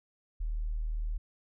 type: tone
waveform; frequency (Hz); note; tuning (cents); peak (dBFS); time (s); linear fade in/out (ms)
sine; 38.89; D#1; 0; -30; 0.4-1.18; 10
effects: none